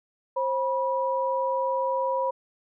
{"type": "tone pair together", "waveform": "sine", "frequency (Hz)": [531.1, 974], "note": ["C5", "B5"], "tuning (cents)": [26, -24], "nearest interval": "minor seventh", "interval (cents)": 1050, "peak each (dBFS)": -26, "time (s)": [0.36, 2.31], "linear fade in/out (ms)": 10, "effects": []}